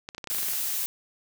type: clicks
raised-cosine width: 0.2 ms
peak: -19 dBFS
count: 11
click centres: 0.089 / 0.148 / 0.181 / 0.242 / 0.273 / 0.313 / 0.348 / 0.385 / 0.43 / 0.485 / 0.535 s
type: noise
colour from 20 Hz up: blue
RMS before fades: -29 dBFS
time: 0.3-0.86 s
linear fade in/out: 0 ms
effects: none